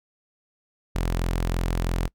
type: tone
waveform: sawtooth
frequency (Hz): 43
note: F1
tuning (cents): -26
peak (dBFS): -19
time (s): 0.95-2.08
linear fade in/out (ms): 10
effects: noise-tail reverb RT60 0.1 s tail -23 dB re dry